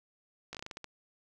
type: slowing click train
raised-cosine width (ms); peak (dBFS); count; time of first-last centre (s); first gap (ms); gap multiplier
0.2; -24; 9; 0.53-0.843; 17; 1.23
effects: none